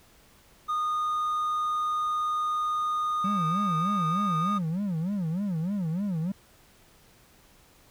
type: tone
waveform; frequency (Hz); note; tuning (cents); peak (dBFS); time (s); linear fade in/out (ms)
triangle; 1229; D#6; -22; -23; 0.68-4.59; 20
type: tone with vibrato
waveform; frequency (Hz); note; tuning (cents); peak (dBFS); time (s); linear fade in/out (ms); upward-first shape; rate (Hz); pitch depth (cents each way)
triangle; 180.8; F#3; -40; -24; 3.24-6.32; 5; sine; 3.3; 240
effects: tanh soft clip ceiling -17 dBFS + pink hiss -58 dBFS RMS until 7.9 s